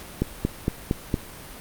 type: click train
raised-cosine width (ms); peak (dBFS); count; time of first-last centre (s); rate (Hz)
3; -8; 5; 0.22-1.142; 4.34
effects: pink hiss -41 dBFS RMS until 1.6 s + Opus 48 kbps